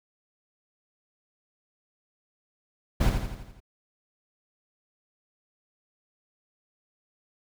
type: noise with echo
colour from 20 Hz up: brown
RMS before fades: -21 dBFS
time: 3-3.1 s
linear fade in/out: 10 ms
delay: 84 ms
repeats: 6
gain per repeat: -5 dB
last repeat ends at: 3.604 s
effects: none